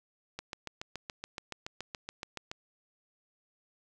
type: click train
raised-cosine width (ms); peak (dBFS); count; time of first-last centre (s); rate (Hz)
0.2; -21; 16; 0.39-2.515; 7.06
effects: none